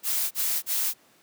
blue noise bursts, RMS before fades -26 dBFS, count 3, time 0.03-0.94 s, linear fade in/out 50 ms, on 280 ms, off 35 ms, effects pink hiss -59 dBFS RMS until 1.22 s + high-pass 200 Hz 12 dB/octave

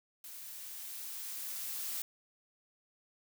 blue noise with level ramp, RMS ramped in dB -48 to -38 dBFS, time 0.24-2.02 s, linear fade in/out 2 ms, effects none

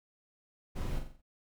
brown noise with echo, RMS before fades -35 dBFS, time 0.75-1 s, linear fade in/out 20 ms, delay 44 ms, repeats 5, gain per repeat -6 dB, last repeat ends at 1.22 s, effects none

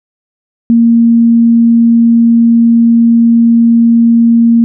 sine tone, 232.1 Hz, A#3, 7 cents flat, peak -3 dBFS, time 0.7-4.64 s, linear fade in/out 0 ms, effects none

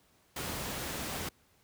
pink noise, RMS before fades -37 dBFS, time 0.36-1.29 s, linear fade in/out 5 ms, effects pink hiss -67 dBFS RMS until 1.63 s + high-pass 60 Hz 12 dB/octave

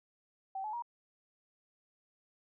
sine tone with pitch steps, 771 / 855.5 / 949.2 Hz, G5 / A5 / A#5, -29 / -49 / +31 cents, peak -36 dBFS, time 0.55-0.823 s, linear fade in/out 5 ms, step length 91 ms, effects none

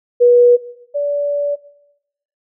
sine tone pair in turn, 485.2 / 577 Hz, B4 / D5, -31 / -31 cents, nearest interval minor third, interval 300 cents, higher second, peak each -6 / -15 dBFS, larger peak first, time 0.2-0.57 / 0.94-1.56 s, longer second, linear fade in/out 20 ms, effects noise-tail reverb RT60 0.8 s tail -17 dB re dry

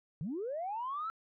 sine linear sweep, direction up, 133.1 to 1350 Hz, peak -34 dBFS, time 0.21-1.1 s, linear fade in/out 0 ms, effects tanh soft clip ceiling -30 dBFS

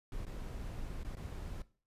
brown noise with dropouts, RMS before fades -42 dBFS, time 0.12-1.62 s, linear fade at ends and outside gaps 2 ms, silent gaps 0.252-0.266 / 1.033-1.047 / 1.153-1.168 s, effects noise-tail reverb RT60 0.4 s tail -18 dB re dry + resampled to 32000 Hz

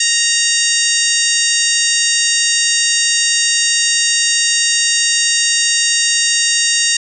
harmonic tone with a mistuned harmonic, 932.3 Hz, A#5, in tune, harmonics 2 / 3 / 4 / 5 / 6 / 7 / 8 / 9, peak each -20 / -20 / -20 / -20 / -20 / -20 / -20 / -20 dBFS, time 0-6.97 s, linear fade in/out 5 ms, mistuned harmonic 8, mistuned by -64 cents, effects none

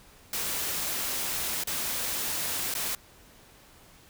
white noise with dropouts, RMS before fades -31 dBFS, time 0.33-2.95 s, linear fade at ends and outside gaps 2 ms, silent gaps 1.637-1.672 / 2.74-2.75 s, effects pink hiss -55 dBFS RMS until 4.09 s

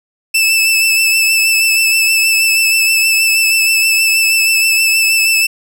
sawtooth tone with vibrato, 2637 Hz, E7, in tune, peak -6 dBFS, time 0.34-5.47 s, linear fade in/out 10 ms, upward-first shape triangle, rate 6.3 Hz, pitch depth 29 cents each way, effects none

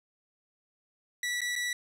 sawtooth tone with dropouts, 1952 Hz, B6, 21 cents flat, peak -26 dBFS, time 1.23-1.73 s, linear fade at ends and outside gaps 2 ms, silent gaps 1.407-1.416 / 1.555-1.561 s, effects low-pass 11000 Hz 12 dB/octave

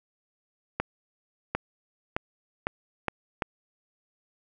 accelerating click train, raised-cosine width 0.5 ms, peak -11 dBFS, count 6, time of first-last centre 0.8-3.422 s, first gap 750 ms, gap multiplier 0.82, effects none

